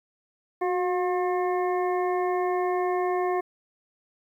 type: harmonic tone with a mistuned harmonic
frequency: 358.3 Hz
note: F4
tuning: 44 cents sharp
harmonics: 1 / 2 / 3 / 5 / 6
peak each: -25 / -28 / -32 / -39 / -42 dBFS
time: 0.61-3.41 s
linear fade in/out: 10 ms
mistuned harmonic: 1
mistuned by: +35 cents
effects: 10-bit